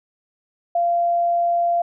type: tone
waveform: sine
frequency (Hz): 690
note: F5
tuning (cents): -21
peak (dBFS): -16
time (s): 0.75-1.82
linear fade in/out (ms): 5
effects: none